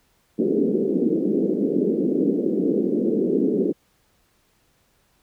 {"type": "band-pass noise", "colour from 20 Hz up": "white", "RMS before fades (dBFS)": -21, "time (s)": [0.38, 3.73], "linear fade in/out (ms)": 20, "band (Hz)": [190, 440], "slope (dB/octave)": 48, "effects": ["pink hiss -64 dBFS RMS until 5.22 s"]}